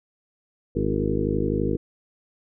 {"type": "harmonic tone with a mistuned harmonic", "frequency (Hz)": 51.91, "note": "G#1", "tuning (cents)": 0, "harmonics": [1, 2, 3, 4, 5, 6, 7, 8, 9], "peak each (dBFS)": [-30, -30, -30, -30, -30, -30, -30, -30, -30], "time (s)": [0.75, 1.77], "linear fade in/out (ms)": 10, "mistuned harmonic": 6, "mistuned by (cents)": 51, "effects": []}